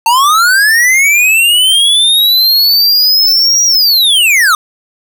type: linear two-way sweep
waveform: square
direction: up then down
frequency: 889 to 5770 to 1192 Hz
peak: -6 dBFS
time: 0.06-4.55 s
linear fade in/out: 2 ms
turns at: 3.65 s
effects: none